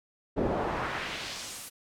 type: noise with band-pass filter sweep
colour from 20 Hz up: brown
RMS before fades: -33 dBFS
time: 0.36-1.7 s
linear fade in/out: 20 ms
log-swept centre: 400 to 12000 Hz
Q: 1.2
effects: none